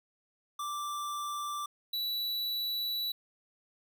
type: tone pair in turn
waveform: square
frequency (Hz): 1174.7 / 3941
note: D6 / B7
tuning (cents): 0 / -4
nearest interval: octave + major sixth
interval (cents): 2096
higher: second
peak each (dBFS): -35 / -32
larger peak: second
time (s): 0.59-1.66 / 1.93-3.12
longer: second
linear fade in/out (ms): 5
effects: none